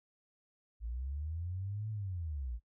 sine linear two-way sweep, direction up then down, 53.5 to 110 to 53.5 Hz, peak -36 dBFS, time 0.8-2.6 s, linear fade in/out 50 ms, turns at 1.9 s, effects noise-tail reverb RT60 0.1 s tail -25 dB re dry

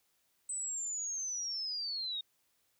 sine linear sweep, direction down, 8130 to 3687 Hz, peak -35 dBFS, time 0.49-2.21 s, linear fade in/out 5 ms, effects white hiss -75 dBFS RMS until 2.79 s

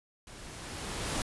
pink noise with level ramp, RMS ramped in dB -49 to -32 dBFS, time 0.27-1.22 s, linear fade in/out 2 ms, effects resampled to 24000 Hz

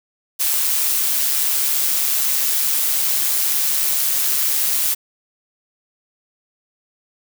blue noise with amplitude modulation, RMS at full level -17 dBFS, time 0.39-4.95 s, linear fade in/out 20 ms, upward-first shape sine, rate 141 Hz, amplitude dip 35%, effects none

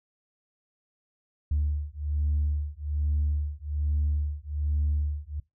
sine beating tone pair, 73.42 / 74.62 Hz, D2 / D2, 0 / +28 cents, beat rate 1.2 Hz, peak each -27 dBFS, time 1.51-5.4 s, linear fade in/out 5 ms, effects noise-tail reverb RT60 0.2 s tail -22 dB re dry + tanh soft clip ceiling -19 dBFS

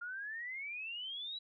sine exponential sweep, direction up, 1396.9 to 3951 Hz, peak -40 dBFS, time 0.01-1.39 s, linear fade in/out 10 ms, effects none

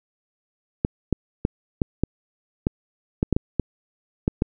clicks, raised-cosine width 3 ms, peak -6 dBFS, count 12, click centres 0.849 / 1.127 / 1.451 / 1.818 / 2.036 / 2.669 / 3.229 / 3.327 / 3.365 / 3.597 / 4.279 / 4.421 s, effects none

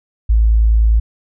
sine tone, 55 Hz, A1, in tune, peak -8 dBFS, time 0.29-1 s, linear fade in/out 10 ms, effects none

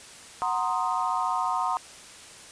sine chord, C half-diminished seventh, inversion second, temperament equal, 740 / 932.3 / 1046.5 / 1244.5 Hz, Gb5 / Bb5 / C6 / Eb6, 0 / 0 / 0 / 0 cents, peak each -30 / -29 / -29 / -31 dBFS, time 0.42-1.77 s, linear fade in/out 0 ms, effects white hiss -46 dBFS RMS until 2.51 s + resampled to 22050 Hz

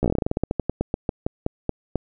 slowing click train, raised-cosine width 2 ms, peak -8 dBFS, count 23, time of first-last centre 0.03-1.957 s, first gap 14 ms, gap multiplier 1.15, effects none

